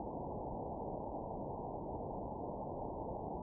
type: low-pass noise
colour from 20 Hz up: white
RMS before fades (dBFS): -43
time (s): 0-3.42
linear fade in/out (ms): 2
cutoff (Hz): 940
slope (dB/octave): 96
effects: none